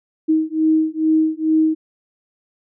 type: beating tone pair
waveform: sine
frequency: 314.4 / 316.7 Hz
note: D#4 / D#4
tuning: +18 / +31 cents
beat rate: 2.3 Hz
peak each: -17 dBFS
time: 0.28-1.75 s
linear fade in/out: 20 ms
effects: none